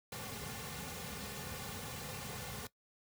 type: noise with comb filter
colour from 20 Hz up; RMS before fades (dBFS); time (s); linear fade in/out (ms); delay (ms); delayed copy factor
pink; -44; 0.12-2.67; 2; 3.1; -0.75
effects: noise-tail reverb RT60 0.1 s tail -18 dB re dry + high-pass 60 Hz 12 dB/octave